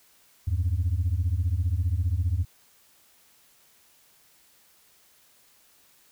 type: beating tone pair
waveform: sine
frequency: 80.3 / 95.3 Hz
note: E2 / G2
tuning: -45 / -48 cents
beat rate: 15 Hz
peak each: -24 dBFS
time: 0.47-2.45 s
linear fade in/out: 10 ms
effects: tanh soft clip ceiling -18 dBFS + white hiss -60 dBFS RMS until 6.11 s